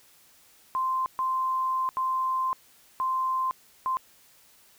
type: tone bursts at uneven times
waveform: sine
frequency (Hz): 1042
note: C6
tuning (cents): -7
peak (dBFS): -24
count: 5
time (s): 0.75-1.06 / 1.19-1.89 / 1.97-2.53 / 3-3.51 / 3.86-3.97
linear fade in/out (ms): 0
effects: white hiss -58 dBFS RMS until 4.78 s